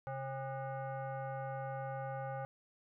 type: tone with frequency modulation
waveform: sine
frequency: 133.1 Hz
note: C3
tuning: 30 cents sharp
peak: -38 dBFS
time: 0.07-2.45 s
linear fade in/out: 0 ms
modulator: 673 Hz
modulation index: 1.4
effects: none